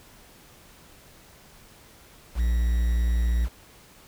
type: tone with quantisation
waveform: triangle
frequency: 58.6 Hz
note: A#1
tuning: 10 cents sharp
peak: -18 dBFS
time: 2.35-3.49 s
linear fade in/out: 50 ms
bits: 7
effects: pink hiss -52 dBFS RMS until 4.07 s